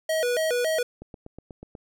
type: tone with vibrato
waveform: square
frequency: 557 Hz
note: C#5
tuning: 8 cents sharp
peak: -23 dBFS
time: 0.09-0.83 s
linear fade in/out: 5 ms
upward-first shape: square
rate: 3.6 Hz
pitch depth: 230 cents each way
type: click train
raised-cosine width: 2 ms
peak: -27 dBFS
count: 7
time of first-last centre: 1.02-1.752 s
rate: 8.2 Hz
effects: none